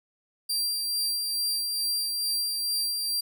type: tone with tremolo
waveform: sawtooth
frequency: 4724 Hz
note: D8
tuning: 9 cents sharp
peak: -22 dBFS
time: 0.49-3.21 s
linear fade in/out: 10 ms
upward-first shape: sine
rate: 2.3 Hz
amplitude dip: 30%
effects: none